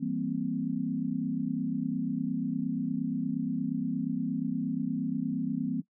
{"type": "chord", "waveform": "sine", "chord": "C dominant seventh", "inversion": "first", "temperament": "equal", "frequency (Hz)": [164.81, 196, 233.1, 261.6], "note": ["E3", "G3", "Bb3", "C4"], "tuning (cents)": [0, 0, 0, 0], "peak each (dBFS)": [-36, -36, -33, -32], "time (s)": [0, 5.82], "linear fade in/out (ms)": 20, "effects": ["noise-tail reverb RT60 0.1 s tail -20 dB re dry"]}